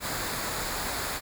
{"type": "noise with comb filter", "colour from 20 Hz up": "pink", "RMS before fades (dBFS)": -32, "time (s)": [0, 1.21], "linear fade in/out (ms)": 50, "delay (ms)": 0.34, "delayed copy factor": -0.5, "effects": []}